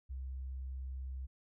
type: tone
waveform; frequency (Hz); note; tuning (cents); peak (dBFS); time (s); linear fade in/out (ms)
sine; 65.41; C2; 0; -39; 0.09-1.27; 20
effects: none